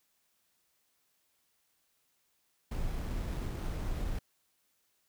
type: noise with sample-and-hold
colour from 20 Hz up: brown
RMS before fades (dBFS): -35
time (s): 2.71-4.19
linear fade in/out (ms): 5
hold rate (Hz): 7350
effects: white hiss -75 dBFS RMS until 5.08 s